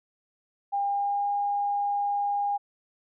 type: tone with pitch glide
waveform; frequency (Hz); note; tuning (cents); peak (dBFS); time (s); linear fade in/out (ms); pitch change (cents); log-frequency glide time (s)
sine; 803 to 811.9; G5 to G#5; +41 to -39; -24; 0.72-2.58; 20; +20; 0.85-1.29
effects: none